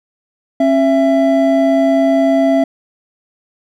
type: tone pair together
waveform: triangle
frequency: 271 / 665.4 Hz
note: C#4 / E5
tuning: -39 / +16 cents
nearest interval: octave + major third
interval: 1555 cents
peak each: -10 dBFS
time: 0.6-2.64 s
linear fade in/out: 5 ms
effects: none

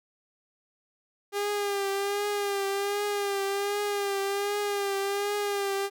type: tone with vibrato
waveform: sawtooth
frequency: 402.6 Hz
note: G4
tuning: 46 cents sharp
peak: -23 dBFS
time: 1.32-5.9 s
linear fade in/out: 50 ms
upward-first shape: triangle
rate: 1.3 Hz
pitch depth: 47 cents each way
effects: none

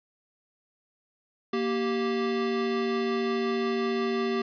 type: tone pair together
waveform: square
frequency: 234.4 / 388.8 Hz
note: A#3 / G4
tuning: +10 / -14 cents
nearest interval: major sixth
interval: 876 cents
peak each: -30 / -28 dBFS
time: 1.53-4.42 s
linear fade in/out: 5 ms
effects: resampled to 11025 Hz + 9-bit

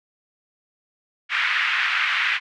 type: band-pass noise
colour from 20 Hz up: white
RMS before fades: -22 dBFS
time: 1.29-2.4 s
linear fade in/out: 50 ms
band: 1400 to 2500 Hz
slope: 24 dB/octave
effects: none

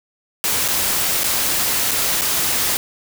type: noise with dropouts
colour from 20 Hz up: white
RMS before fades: -19 dBFS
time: 0.44-2.77 s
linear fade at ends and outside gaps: 0 ms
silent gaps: 0.679-0.685 / 1.234-1.241 / 1.91-1.915 / 2.211-2.218 s
effects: none

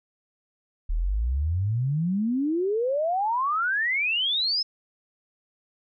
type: exponential sweep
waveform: sine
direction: up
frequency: 36.6 to 5274 Hz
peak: -22 dBFS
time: 0.89-4.63 s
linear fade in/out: 10 ms
effects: none

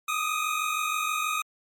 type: tone pair together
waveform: 25% pulse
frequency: 1221 / 1267.3 Hz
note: D#6 / D#6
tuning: -33 / +31 cents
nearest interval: minor second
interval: 64 cents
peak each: -25 dBFS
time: 0.08-1.42 s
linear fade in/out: 5 ms
effects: MP3 64 kbps

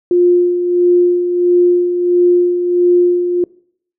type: tone with tremolo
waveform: sine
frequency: 353.6 Hz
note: F4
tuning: 22 cents sharp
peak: -6 dBFS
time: 0.11-3.44 s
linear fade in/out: 2 ms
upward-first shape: sine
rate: 1.5 Hz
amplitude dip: 55%
effects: noise-tail reverb RT60 0.6 s tail -23 dB re dry

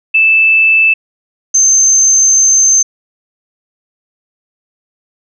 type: tone pair in turn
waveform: sine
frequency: 2635 / 6267 Hz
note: E7 / G8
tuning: -1 / -1 cents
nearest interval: octave + minor third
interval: 1500 cents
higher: second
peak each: -5 dBFS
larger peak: neither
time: 0.14-0.94 / 1.54-2.83 s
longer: second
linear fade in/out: 10 ms
effects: none

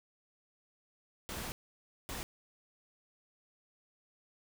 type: noise bursts at uneven times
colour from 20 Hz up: pink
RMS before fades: -41 dBFS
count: 2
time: 1.29-1.52 / 2.09-2.23 s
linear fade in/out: 0 ms
effects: none

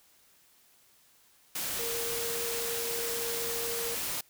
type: tone in noise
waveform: sine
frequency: 466.2 Hz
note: A#4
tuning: in tune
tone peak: -36 dBFS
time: 1.79-3.95 s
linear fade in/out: 5 ms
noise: white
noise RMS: -34 dBFS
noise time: 1.55-4.21 s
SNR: -5 dB
effects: white hiss -63 dBFS RMS until 4.29 s

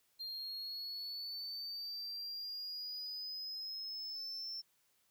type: linear sweep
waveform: triangle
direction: up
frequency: 4186 to 5380 Hz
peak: -40 dBFS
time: 0.19-4.62 s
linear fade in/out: 20 ms
effects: white hiss -75 dBFS RMS until 5.1 s

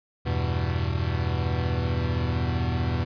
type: chord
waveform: 40% pulse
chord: E minor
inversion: none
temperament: equal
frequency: 82.41 / 98 / 123.47 Hz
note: E2 / G2 / B2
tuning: 0 / 0 / 0 cents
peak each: -26 / -30 / -27 dBFS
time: 0.25-3.05 s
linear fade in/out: 20 ms
effects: resampled to 11025 Hz

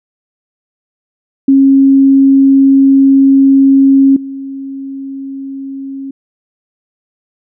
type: tone with level steps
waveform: sine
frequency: 271.8 Hz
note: C#4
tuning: 34 cents flat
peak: -3 / -20 dBFS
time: 1.48-6.11 s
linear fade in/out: 5 ms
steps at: 4.16 s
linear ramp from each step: 5 ms
effects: none

